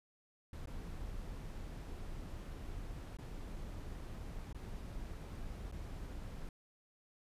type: noise with dropouts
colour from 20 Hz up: brown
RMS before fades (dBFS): -45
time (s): 0.53-6.49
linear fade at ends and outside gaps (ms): 2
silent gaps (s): 0.658-0.672 / 3.17-3.186 / 4.528-4.546 / 5.715-5.723
effects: resampled to 32000 Hz